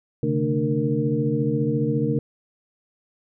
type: tone cluster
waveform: sine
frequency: 132.5 / 146.9 / 223.4 / 298.3 / 464.6 Hz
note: C3 / D3 / A3 / D4 / A#4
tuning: +22 / +1 / +27 / +27 / -6 cents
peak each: -26 dBFS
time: 0.23-2.19 s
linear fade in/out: 2 ms
effects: none